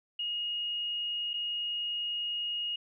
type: tone with dropouts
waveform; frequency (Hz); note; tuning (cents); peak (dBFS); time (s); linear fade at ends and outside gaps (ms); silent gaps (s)
sine; 2870; F7; +47; -31; 0.19-2.76; 5; 1.334-1.339
effects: none